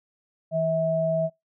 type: tone pair together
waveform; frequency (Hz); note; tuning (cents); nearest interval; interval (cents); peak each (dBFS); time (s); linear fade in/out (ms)
sine; 162 / 648; E3 / E5; -30 / -30; 2 octaves; 2400; -28 / -22; 0.51-1.3; 50
effects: noise-tail reverb RT60 0.2 s tail -26 dB re dry